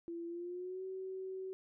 sine tone with pitch glide, 338.7 to 378 Hz, E4 to F#4, +47 to +37 cents, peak -40 dBFS, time 0.08-1.53 s, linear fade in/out 0 ms, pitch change +190 cents, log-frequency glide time 0.27-0.84 s, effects none

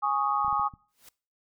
sine chord, Ab suspended fourth, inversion none, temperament equal, 830.6 / 1108.7 / 1244.5 Hz, Ab5 / Db6 / Eb6, 0 / 0 / 0 cents, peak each -28 dBFS, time 0.02-0.69 s, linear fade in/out 20 ms
clicks, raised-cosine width 5 ms, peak -34 dBFS, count 5, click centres 0.447 / 0.481 / 0.528 / 0.596 / 0.738 s
white noise with exponential growth, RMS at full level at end -47 dBFS, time 0.88-1.09 s, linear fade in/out 5 ms, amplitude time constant 44 ms
effects noise-tail reverb RT60 0.4 s tail -22 dB re dry

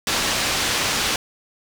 white low-pass noise, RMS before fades -22 dBFS, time 0.07-1.16 s, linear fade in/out 2 ms, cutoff 5300 Hz, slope 12 dB/octave, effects none

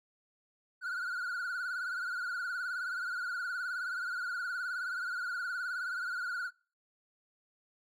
triangle tone with vibrato, 1448 Hz, F#6, 38 cents flat, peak -32 dBFS, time 0.81-6.51 s, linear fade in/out 50 ms, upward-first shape triangle, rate 19 Hz, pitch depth 100 cents each way, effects noise-tail reverb RT60 0.4 s tail -25 dB re dry

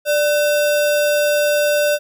sine tone with sample-and-hold, 590 Hz, D5, 8 cents sharp, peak -13 dBFS, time 0.05-1.99 s, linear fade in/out 50 ms, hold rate 2100 Hz, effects none

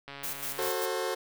click train, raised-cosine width 0.3 ms, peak -26 dBFS, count 86, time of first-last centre 0.08-0.687 s, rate 140 Hz
blue noise with tremolo, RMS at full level -35 dBFS, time 0.23-0.86 s, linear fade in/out 10 ms, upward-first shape square, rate 5.1 Hz, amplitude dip 60%
sawtooth chord, F# diminished, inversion none, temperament just, 370 / 444 / 532.8 Hz, F#4 / A4 / C5, 0 / +16 / +31 cents, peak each -30 dBFS, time 0.58-1.15 s, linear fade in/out 10 ms
effects none

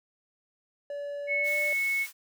triangle tone with pitch glide, 574 to 592.2 Hz, D5 to D5, -40 to +14 cents, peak -31 dBFS, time 0.9-1.73 s, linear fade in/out 2 ms, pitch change +54 cents, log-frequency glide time 1.24-1.57 s
sine tone, 2200 Hz, C#7, 14 cents flat, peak -25 dBFS, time 1.27-2.07 s, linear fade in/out 50 ms
white high-pass noise, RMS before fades -43 dBFS, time 1.43-2.13 s, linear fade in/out 50 ms, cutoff 1100 Hz, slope 12 dB/octave
effects none

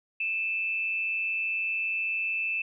sine tone pair together, 2445 / 2638 Hz, D#7 / E7, -31 / +1 cents, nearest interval minor second, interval 132 cents, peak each -37 / -27 dBFS, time 0.2-2.62 s, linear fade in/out 5 ms, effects none

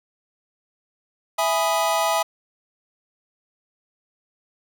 square chord, E major seventh, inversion none, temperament equal, 659.3 / 830.6 / 987.8 / 1244.5 Hz, E5 / G#5 / B5 / D#6, 0 / 0 / 0 / 0 cents, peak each -24 / -25 / -27 / -27 dBFS, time 1.38-2.23 s, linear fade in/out 10 ms, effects none

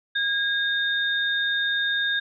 sine tone pair together, 1632 / 3664 Hz, G#6 / A#7, -31 / -31 cents, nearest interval octave + major second, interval 1400 cents, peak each -23 / -26 dBFS, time 0.15-2.2 s, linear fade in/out 10 ms, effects none

